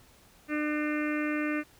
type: harmonic tone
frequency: 300 Hz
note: D4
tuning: 37 cents sharp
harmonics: 1 / 2 / 4 / 5 / 6 / 7 / 8 / 9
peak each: -29 / -38 / -40 / -39 / -39 / -40 / -41 / -44 dBFS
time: 0.48-1.64 s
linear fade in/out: 50 ms
effects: pink hiss -59 dBFS RMS until 1.79 s